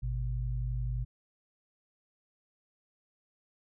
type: tone pair together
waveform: sine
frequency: 51.87 / 123.47 Hz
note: G#1 / B2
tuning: -1 / 0 cents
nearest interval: octave + minor third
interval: 1501 cents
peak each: -32 / -34 dBFS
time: 0.02-1.05 s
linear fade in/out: 20 ms
effects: none